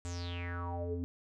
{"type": "tone with low-pass filter sweep", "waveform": "square", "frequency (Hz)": 87.31, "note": "F2", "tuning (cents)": 0, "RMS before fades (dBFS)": -38, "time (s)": [0.05, 1.04], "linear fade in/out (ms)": 0, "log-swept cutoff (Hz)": [7900, 290], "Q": 7.6, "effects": []}